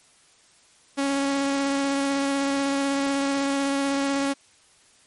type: tone with vibrato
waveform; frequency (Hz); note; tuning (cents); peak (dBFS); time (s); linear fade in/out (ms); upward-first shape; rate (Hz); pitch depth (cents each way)
sawtooth; 277.1; C#4; -1; -18; 0.97-4.34; 20; square; 16; 10
effects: white hiss -57 dBFS RMS until 5.06 s + MP3 48 kbps